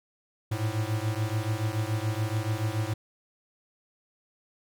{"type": "beating tone pair", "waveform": "square", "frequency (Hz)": [105.8, 112.8], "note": ["G#2", "A2"], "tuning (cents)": [33, 44], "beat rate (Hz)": 7, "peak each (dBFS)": [-30, -31], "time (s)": [0.51, 2.94], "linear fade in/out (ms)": 10, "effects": []}